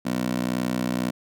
15% pulse tone with high-pass filter, 61.9 Hz, B1, 5 cents sharp, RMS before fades -26 dBFS, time 0.05-1.11 s, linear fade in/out 10 ms, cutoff 230 Hz, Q 1.8, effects none

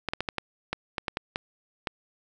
clicks, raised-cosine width 0.3 ms, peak -12 dBFS, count 11, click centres 0.087 / 0.135 / 0.206 / 0.288 / 0.383 / 0.73 / 0.982 / 1.082 / 1.171 / 1.359 / 1.872 s, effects none

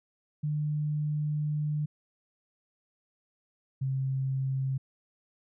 sine tone pair in turn, 150 / 133.63 Hz, D3 / C3, +37 / +37 cents, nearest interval major second, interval 200 cents, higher first, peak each -27 dBFS, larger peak neither, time 0.43-1.86 / 3.81-4.78 s, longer first, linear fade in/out 10 ms, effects none

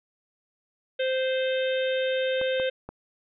harmonic tone, 521 Hz, C5, 7 cents flat, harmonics 1 / 3 / 4 / 5 / 6 / 7, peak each -24 / -34 / -40 / -38 / -37 / -38 dBFS, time 0.99-2.7 s, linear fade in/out 10 ms
clicks, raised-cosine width 1 ms, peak -23 dBFS, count 3, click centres 2.414 / 2.599 / 2.89 s
effects none

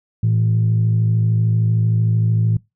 sine tone pair together, 111.63 / 164.81 Hz, A2 / E3, +25 / 0 cents, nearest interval perfect fifth, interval 675 cents, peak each -13 / -21 dBFS, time 0.23-2.57 s, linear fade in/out 5 ms, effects noise-tail reverb RT60 0.2 s tail -22 dB re dry + tanh soft clip ceiling -8 dBFS

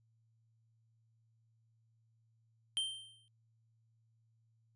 square tone with exponential decay, 3136 Hz, G7, in tune, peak -31 dBFS, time 2.77-3.28 s, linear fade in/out 0 ms, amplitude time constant 110 ms, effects added 113 Hz sine -70 dBFS peak until 4.75 s + resampled to 24000 Hz

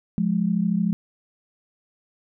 sine tone pair together, 176.8 / 210.1 Hz, F3 / G#3, +22 / +20 cents, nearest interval minor third, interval 298 cents, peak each -22 / -22 dBFS, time 0.18-0.93 s, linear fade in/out 0 ms, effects none

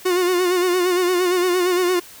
45% pulse tone with vibrato, 360.3 Hz, F#4, 46 cents flat, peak -16 dBFS, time 0.05-2 s, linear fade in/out 10 ms, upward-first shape sine, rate 8.7 Hz, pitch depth 55 cents each way, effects white hiss -42 dBFS RMS until 2.2 s

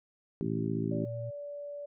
harmonic tone, 55.6 Hz, A1, 19 cents sharp, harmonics 3 / 4 / 5 / 6 / 7, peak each -35 / -36 / -37 / -38 / -38 dBFS, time 0.41-1.05 s, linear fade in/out 0 ms
sine tone with vibrato, 116.54 Hz, A#2, in tune, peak -36 dBFS, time 0.44-1.31 s, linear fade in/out 20 ms, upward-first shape square, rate 10 Hz, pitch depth 11 cents each way
sine tone, 578 Hz, D5, 28 cents flat, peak -38 dBFS, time 0.91-1.86 s, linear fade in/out 10 ms
effects none

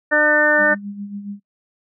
harmonic tone, 300.2 Hz, D4, 38 cents sharp, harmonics 1 / 2 / 3 / 4 / 5 / 6, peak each -24 / -18 / -26 / -27 / -18 / -16 dBFS, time 0.11-0.75 s, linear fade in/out 20 ms
sine tone with tremolo, 202.4 Hz, G#3, 44 cents flat, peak -25 dBFS, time 0.57-1.4 s, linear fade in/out 50 ms, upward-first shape sine, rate 7.2 Hz, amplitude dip 60%
effects noise-tail reverb RT60 0.1 s tail -23 dB re dry

